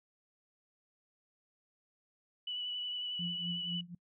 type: tone with vibrato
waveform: sine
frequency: 2960 Hz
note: F#7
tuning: in tune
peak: -36 dBFS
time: 2.47-3.81 s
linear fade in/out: 5 ms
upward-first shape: triangle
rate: 11 Hz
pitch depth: 21 cents each way
type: tone with tremolo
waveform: sine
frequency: 174.61 Hz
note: F3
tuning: in tune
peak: -35 dBFS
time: 3.19-3.95 s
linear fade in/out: 5 ms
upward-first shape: triangle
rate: 4 Hz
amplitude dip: 95%
effects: noise-tail reverb RT60 0.1 s tail -25 dB re dry